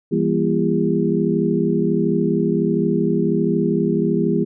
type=tone cluster; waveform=sine; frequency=166.6 / 199.3 / 240.7 / 339.9 / 404.1 Hz; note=E3 / G3 / B3 / F4 / G#4; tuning=+19 / +29 / -44 / -47 / -47 cents; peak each=-22 dBFS; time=0.11-4.45 s; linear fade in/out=20 ms; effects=none